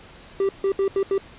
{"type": "tone bursts at uneven times", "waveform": "triangle", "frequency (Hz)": 391, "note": "G4", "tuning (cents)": -4, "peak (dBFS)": -16, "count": 5, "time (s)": [[0.4, 0.49], [0.64, 0.72], [0.79, 0.88], [0.96, 1.03], [1.11, 1.18]], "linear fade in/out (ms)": 2, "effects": ["pink hiss -46 dBFS RMS until 1.38 s", "resampled to 8000 Hz"]}